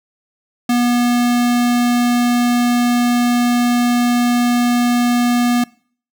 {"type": "tone", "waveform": "square", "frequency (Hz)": 242.1, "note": "B3", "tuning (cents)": -34, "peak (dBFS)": -13, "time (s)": [0.69, 5.64], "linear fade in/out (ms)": 5, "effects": ["noise-tail reverb RT60 0.5 s tail -24 dB re dry"]}